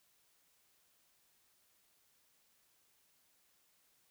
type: silence
effects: white hiss -73 dBFS RMS until 4.1 s